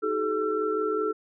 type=tone cluster; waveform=sine; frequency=316.1 / 384.1 / 429.3 / 1345 Hz; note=D#4 / G4 / A4 / E6; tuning=+27 / -35 / -43 / +34 cents; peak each=-33 / -33 / -26 / -31 dBFS; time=0.02-1.13 s; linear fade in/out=20 ms; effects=none